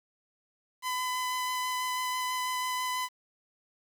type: tone with vibrato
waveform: sawtooth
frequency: 1008 Hz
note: B5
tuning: 35 cents sharp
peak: -26 dBFS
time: 0.82-3.09 s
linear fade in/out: 50 ms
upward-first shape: sine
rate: 6.1 Hz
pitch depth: 9 cents each way
effects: 9-bit